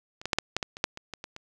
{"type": "clicks", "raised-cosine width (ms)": 0.2, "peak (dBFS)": [-25, -13, -6, -6, -8, -12, -23, -6, -22, -19, -21, -23], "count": 12, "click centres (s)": [0.215, 0.256, 0.332, 0.386, 0.566, 0.628, 0.769, 0.841, 0.974, 1.137, 1.241, 1.364], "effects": []}